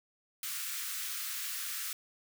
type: high-pass noise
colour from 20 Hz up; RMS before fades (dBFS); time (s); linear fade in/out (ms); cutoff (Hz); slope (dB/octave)
white; -38; 0.43-1.93; 2; 1200; 48
effects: none